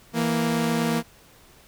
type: tone pair together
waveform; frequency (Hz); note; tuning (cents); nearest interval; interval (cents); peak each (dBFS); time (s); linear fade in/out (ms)
sawtooth; 164.83 / 233.1; E3 / A#3; 0 / 0; tritone; 600; -22 / -19; 0.13-1.03; 50
effects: pink hiss -53 dBFS RMS until 1.67 s